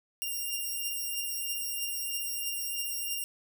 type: beating tone pair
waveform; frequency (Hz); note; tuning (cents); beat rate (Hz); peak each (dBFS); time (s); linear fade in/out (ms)
5% pulse; 2794 / 2797.1; F7 / F7; 0 / +2; 3.1; -24 / -29; 0.22-3.24; 0
effects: none